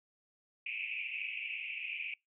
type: band-pass noise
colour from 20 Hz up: pink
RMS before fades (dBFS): -40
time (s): 0.66-2.14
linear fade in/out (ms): 5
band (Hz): 2300 to 2700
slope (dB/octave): 96
effects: noise-tail reverb RT60 0.2 s tail -25 dB re dry